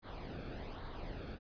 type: noise with flanger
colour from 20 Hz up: brown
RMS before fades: -45 dBFS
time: 0.02-1.39 s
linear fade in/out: 50 ms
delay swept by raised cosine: 0.37 to 1.03 ms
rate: 1.2 Hz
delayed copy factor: -0.6
effects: resampled to 11025 Hz